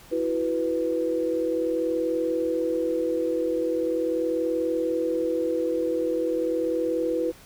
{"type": "chord", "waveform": "sine", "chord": "E suspended second", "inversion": "none", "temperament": "equal", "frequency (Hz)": [329.6, 370, 493.9], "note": ["E4", "F#4", "B4"], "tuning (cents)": [0, 0, 0], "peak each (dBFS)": [-27, -31, -25], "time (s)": [0.11, 7.32], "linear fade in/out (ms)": 20, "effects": ["pink hiss -50 dBFS RMS until 7.45 s"]}